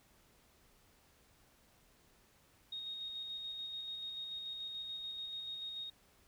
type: tone with tremolo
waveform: sine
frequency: 3729 Hz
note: A#7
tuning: in tune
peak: -40 dBFS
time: 2.72-5.9 s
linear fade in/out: 5 ms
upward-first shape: square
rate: 6.9 Hz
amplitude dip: 25%
effects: pink hiss -68 dBFS RMS until 6.27 s